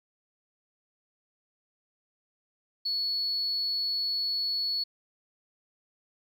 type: tone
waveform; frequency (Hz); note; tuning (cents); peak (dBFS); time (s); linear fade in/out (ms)
sine; 4400; C#8; -14; -26; 2.85-4.84; 10
effects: tanh soft clip ceiling -22 dBFS + 11-bit